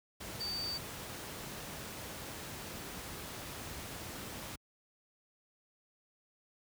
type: tone in noise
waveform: sine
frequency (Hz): 4607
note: D8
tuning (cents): -34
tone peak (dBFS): -36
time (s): 0.4-0.78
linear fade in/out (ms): 10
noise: pink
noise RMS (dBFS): -44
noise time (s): 0.2-4.56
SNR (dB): +5
effects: high-pass 60 Hz 12 dB/octave